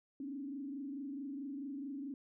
sine tone with frequency modulation, 277.2 Hz, C#4, in tune, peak -40 dBFS, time 0.2-2.14 s, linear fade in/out 2 ms, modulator 24.6 Hz, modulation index 0.87, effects none

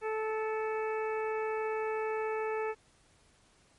harmonic tone with a mistuned harmonic, 436.6 Hz, A4, 13 cents flat, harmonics 1 / 2 / 3 / 4 / 5 / 6, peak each -32 / -38 / -42 / -44 / -46 / -48 dBFS, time 0.01-2.75 s, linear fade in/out 50 ms, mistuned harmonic 5, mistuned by +35 cents, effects pink hiss -65 dBFS RMS until 3.78 s + MP3 48 kbps

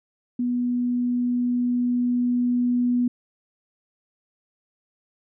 sine tone with level ramp, 244.8 Hz, B3, 15 cents flat, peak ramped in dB -21 to -18 dBFS, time 0.39-3.08 s, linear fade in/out 5 ms, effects none

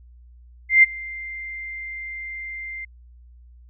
sine tone with ADSR envelope, 2093 Hz, C7, in tune, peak -7 dBFS, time 0.69-2.85 s, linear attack 140 ms, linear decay 20 ms, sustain -23 dB, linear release 6 ms, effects added 60 Hz sine -45 dBFS peak until 3.69 s

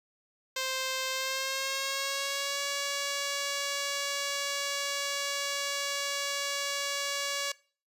5% pulse tone with pitch glide, 523.3 to 564.1 Hz, C5 to C#5, 0 to +30 cents, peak -19 dBFS, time 0.56-7.52 s, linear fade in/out 5 ms, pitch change +130 cents, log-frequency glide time 1.11-2.59 s, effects noise-tail reverb RT60 0.4 s tail -21 dB re dry + resampled to 32000 Hz

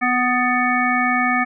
harmonic tone with a mistuned harmonic, 248.1 Hz, B3, 8 cents sharp, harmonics 1 / 3 / 5 / 7 / 9, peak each -22 / -22 / -22 / -22 / -22 dBFS, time 0.01-1.45 s, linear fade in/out 20 ms, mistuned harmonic 7, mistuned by +27 cents, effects none

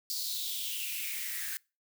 blue noise with high-pass filter sweep, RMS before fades -36 dBFS, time 0.1-1.57 s, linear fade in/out 0 ms, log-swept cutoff 4700 to 1600 Hz, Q 5.8, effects noise-tail reverb RT60 0.3 s tail -25 dB re dry

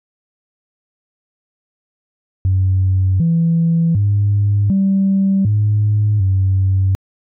sine tone with pitch steps, 94.3 / 166.3 / 102 / 194.4 / 105 / 95.6 Hz, F#2 / E3 / G#2 / G3 / G#2 / G2, +33 / +16 / -31 / -14 / +19 / -43 cents, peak -10 dBFS, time 2.45-6.95 s, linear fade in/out 0 ms, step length 750 ms, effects tanh soft clip ceiling -7 dBFS

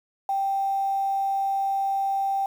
sine tone with quantisation, 784 Hz, G5, in tune, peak -22 dBFS, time 0.29-2.46 s, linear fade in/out 2 ms, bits 8, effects none

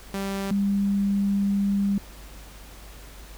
sawtooth / sine tone pair in turn, 196 / 199.54 Hz, G3 / G3, 0 / +31 cents, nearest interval unison, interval 31 cents, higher second, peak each -23 / -20 dBFS, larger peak second, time 0.14-0.51 / 0.51-1.98 s, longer second, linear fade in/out 2 ms, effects added 50 Hz sine -43 dBFS peak until 3.37 s + pink hiss -47 dBFS RMS until 3.37 s

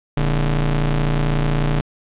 40% pulse ring-modulated tone, 87.31 Hz, F2, in tune, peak -12 dBFS, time 0.17-1.81 s, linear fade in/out 5 ms, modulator 59.3 Hz, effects resampled to 8000 Hz + 8-bit

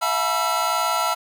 square tone cluster, 659 / 721 / 863 / 970 / 1341 Hz, E5 / F#5 / A5 / B5 / E6, -1 / -45 / -34 / -31 / +29 cents, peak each -29 / -29 / -29 / -27 / -24 dBFS, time 0.01-1.15 s, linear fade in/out 20 ms, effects none

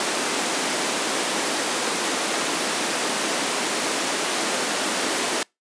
pink high-pass noise, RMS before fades -24 dBFS, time 0-5.43 s, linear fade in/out 2 ms, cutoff 250 Hz, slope 24 dB/octave, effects noise-tail reverb RT60 0.2 s tail -26 dB re dry + resampled to 22050 Hz

